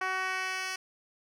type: tone with band-pass filter sweep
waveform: 10% pulse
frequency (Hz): 375.1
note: F#4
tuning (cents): +24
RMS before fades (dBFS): -33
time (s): 0.01-0.76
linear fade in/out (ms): 5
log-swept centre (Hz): 1300 to 4100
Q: 0.86
effects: none